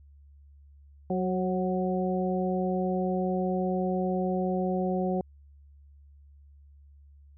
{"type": "harmonic tone with a mistuned harmonic", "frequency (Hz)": 185, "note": "F#3", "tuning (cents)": 0, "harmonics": [1, 2, 3, 4], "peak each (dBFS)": [-28, -31, -33, -34], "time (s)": [1.1, 5.21], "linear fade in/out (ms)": 2, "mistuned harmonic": 3, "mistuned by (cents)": -29, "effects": ["added 71 Hz sine -51 dBFS peak until 7.37 s"]}